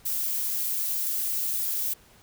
violet noise with amplitude modulation, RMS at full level -27 dBFS, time 0.05-1.94 s, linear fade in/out 10 ms, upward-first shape sine, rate 240 Hz, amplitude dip 25%, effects pink hiss -56 dBFS RMS until 2.22 s

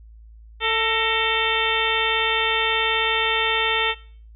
harmonic tone with a mistuned harmonic, 445.3 Hz, A4, 21 cents sharp, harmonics 1 / 2 / 3 / 4 / 5 / 6 / 7 / 8, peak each -27 / -27 / -27 / -27 / -27 / -27 / -27 / -27 dBFS, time 0.6-3.95 s, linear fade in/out 50 ms, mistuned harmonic 4, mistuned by +74 cents, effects noise-tail reverb RT60 0.5 s tail -22 dB re dry + added 55 Hz sine -42 dBFS peak until 4.35 s

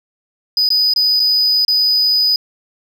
sine tone with dropouts, 4978 Hz, D#8, in tune, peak -8 dBFS, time 0.57-2.36 s, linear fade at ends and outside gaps 2 ms, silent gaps 0.69-0.703 / 0.937-0.961 / 1.196-1.2 / 1.65-1.681 s, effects tanh soft clip ceiling -10 dBFS

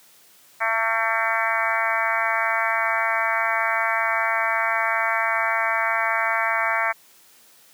harmonic tone, 225.2 Hz, A3, 40 cents sharp, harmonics 3 / 4 / 5 / 6 / 7 / 8 / 9 / 10, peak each -28 / -28 / -28 / -28 / -28 / -28 / -28 / -28 dBFS, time 0.6-6.93 s, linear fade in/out 20 ms, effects white hiss -53 dBFS RMS until 7.73 s + high-pass 150 Hz 12 dB/octave

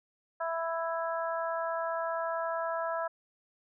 harmonic tone, 330.5 Hz, E4, 5 cents sharp, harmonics 2 / 3 / 4 / 5, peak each -33 / -36 / -37 / -41 dBFS, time 0.4-3.08 s, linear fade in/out 10 ms, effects none

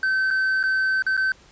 triangle tone with dropouts, 1539 Hz, G6, 32 cents flat, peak -17 dBFS, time 0.03-1.32 s, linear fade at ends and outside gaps 2 ms, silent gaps 0.305-0.309 / 0.63-0.637 / 1.023-1.065 / 1.168-1.175 s, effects pink hiss -52 dBFS RMS until 1.51 s + resampled to 16000 Hz

